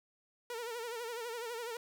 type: tone with vibrato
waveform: sawtooth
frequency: 467.7 Hz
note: A#4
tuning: 6 cents sharp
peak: -35 dBFS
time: 0.5-1.77 s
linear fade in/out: 2 ms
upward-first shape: sine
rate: 12 Hz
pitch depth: 83 cents each way
effects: 12-bit